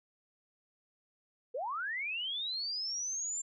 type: linear sweep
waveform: sine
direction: up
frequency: 444.8 to 7350 Hz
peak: -34 dBFS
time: 1.54-3.42 s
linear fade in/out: 10 ms
effects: none